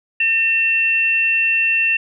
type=tone pair together; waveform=sine; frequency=1810.4 / 2700 Hz; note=A6 / E7; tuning=+49 / +41 cents; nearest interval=perfect fifth; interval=692 cents; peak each=-23 / -14 dBFS; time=0.2-1.97 s; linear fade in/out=5 ms; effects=none

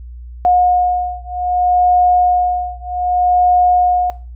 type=beating tone pair; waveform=sine; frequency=720 / 720.64 Hz; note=F#5 / F#5; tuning=-47 / -46 cents; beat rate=0.64 Hz; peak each=-14 dBFS; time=0.45-4.1 s; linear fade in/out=0 ms; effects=noise-tail reverb RT60 0.4 s tail -19 dB re dry + added 60 Hz sine -29 dBFS peak until 4.35 s

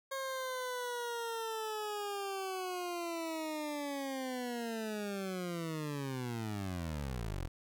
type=linear sweep; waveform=20% pulse; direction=down; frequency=541 to 39.8 Hz; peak=-32 dBFS; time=0.11-7.48 s; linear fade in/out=10 ms; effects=none

